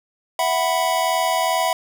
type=chord; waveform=square; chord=E suspended second; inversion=none; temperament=just; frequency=659.3 / 741.7 / 988.9 Hz; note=E5 / F#5 / B5; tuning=0 / +4 / +2 cents; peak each=-23 dBFS; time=0.39-1.73 s; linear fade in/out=2 ms; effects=none